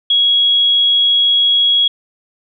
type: tone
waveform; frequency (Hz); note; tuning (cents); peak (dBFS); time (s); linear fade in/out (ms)
sine; 3322; G#7; 0; -9; 0.1-1.88; 5
effects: none

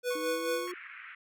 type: tone with tremolo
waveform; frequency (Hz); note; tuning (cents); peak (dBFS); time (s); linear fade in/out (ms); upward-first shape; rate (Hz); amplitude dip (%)
square; 492.9; B4; -3; -29; 0.03-0.68; 50; sine; 4.6; 60
type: tone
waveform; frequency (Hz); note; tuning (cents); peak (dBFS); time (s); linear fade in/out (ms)
sawtooth; 1100; C#6; -14; -35; 0.1-0.72; 10
type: exponential sweep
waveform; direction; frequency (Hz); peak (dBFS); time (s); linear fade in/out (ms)
sine; up; 309.1 to 360; -37; 0.15-0.74; 5
type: band-pass noise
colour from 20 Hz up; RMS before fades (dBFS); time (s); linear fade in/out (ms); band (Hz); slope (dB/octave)
white; -47; 0.67-1.15; 5; 1300 to 2400; 48
effects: none

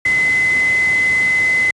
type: tone in noise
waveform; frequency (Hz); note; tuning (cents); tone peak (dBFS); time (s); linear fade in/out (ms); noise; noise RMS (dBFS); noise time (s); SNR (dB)
sine; 2034; C7; -50; -12; 0.05-1.71; 5; pink; -29; 0.05-1.71; +14
effects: high-pass 80 Hz 12 dB/octave + resampled to 22050 Hz

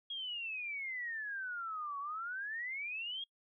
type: exponential two-way sweep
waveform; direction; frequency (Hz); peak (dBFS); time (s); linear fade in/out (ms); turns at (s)
sine; down then up; 3305 to 1108.7 to 3305; -38; 0.1-3.24; 5; 1.99
effects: noise-tail reverb RT60 0.1 s tail -25 dB re dry

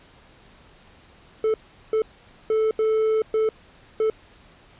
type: tone bursts at uneven times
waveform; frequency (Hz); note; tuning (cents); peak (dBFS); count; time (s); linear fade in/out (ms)
triangle; 438; A4; -8; -16; 6; 1.44-1.54 / 1.93-2.02 / 2.5-2.71 / 2.79-3.22 / 3.34-3.49 / 4-4.1; 2
effects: pink hiss -52 dBFS RMS until 4.79 s + resampled to 8000 Hz

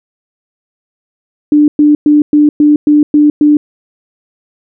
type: tone bursts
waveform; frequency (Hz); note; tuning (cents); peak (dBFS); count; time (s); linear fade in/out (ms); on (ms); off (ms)
sine; 296.9; D4; +19; -3; 8; 1.52-3.57; 2; 160; 110
effects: none

